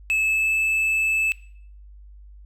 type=tone with pitch glide; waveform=triangle; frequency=2603 to 2620 Hz; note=E7 to E7; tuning=-22 to -11 cents; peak=-17 dBFS; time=0.1-1.32 s; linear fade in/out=0 ms; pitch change=+11 cents; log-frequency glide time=0.21-0.54 s; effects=noise-tail reverb RT60 0.6 s tail -19 dB re dry + added 50 Hz sine -42 dBFS peak until 2.45 s